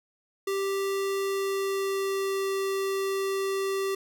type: tone with pitch glide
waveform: square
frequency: 391.9 to 389.2 Hz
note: G4 to G4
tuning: 0 to -12 cents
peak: -27 dBFS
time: 0.47-3.95 s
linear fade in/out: 5 ms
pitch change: -12 cents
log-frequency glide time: 1.2-2.55 s
effects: none